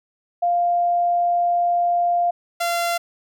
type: tone pair in turn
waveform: sine / sawtooth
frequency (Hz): 698.5 / 687.7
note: F5 / F5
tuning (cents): 0 / -27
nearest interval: unison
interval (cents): 27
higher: first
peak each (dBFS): -16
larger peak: neither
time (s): 0.42-2.31 / 2.6-2.98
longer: first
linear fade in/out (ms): 10
effects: none